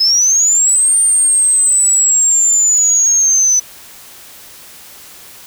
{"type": "linear two-way sweep", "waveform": "sine", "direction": "up then down", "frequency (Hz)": [5090, 8870, 6000], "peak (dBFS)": -8, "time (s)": [0, 3.6], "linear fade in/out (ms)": 10, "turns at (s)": 0.97, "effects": ["white hiss -37 dBFS RMS until 5.46 s"]}